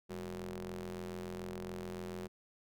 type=ring-modulated tone; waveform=sawtooth; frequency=87 Hz; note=F2; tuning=6 cents flat; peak=-34 dBFS; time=0.09-2.28 s; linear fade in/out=20 ms; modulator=283 Hz; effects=none